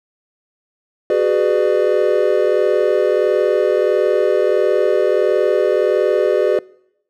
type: chord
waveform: triangle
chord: G# half-diminished seventh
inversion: third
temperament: just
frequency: 373.8 / 415.3 / 498.4 / 598 Hz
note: F#4 / G#4 / B4 / D5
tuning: +18 / 0 / +16 / +31 cents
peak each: -16 dBFS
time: 1.1-6.59 s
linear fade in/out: 2 ms
effects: noise-tail reverb RT60 0.8 s tail -24 dB re dry